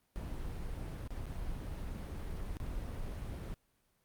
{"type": "noise with dropouts", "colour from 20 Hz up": "brown", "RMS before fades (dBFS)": -40, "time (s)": [0.16, 3.54], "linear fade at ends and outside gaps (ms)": 0, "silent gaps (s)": [[1.075, 1.106], [1.256, 1.266], [2.569, 2.601]], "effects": ["pink hiss -75 dBFS RMS until 4.04 s", "Opus 32 kbps"]}